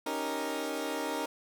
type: chord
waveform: 20% pulse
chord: Eb dominant seventh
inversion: third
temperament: equal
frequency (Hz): 277.2 / 311.1 / 392 / 466.2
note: Db4 / Eb4 / G4 / Bb4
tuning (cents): 0 / 0 / 0 / 0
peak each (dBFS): -33 / -32 / -37 / -32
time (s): 0.06-1.26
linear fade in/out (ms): 5
effects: none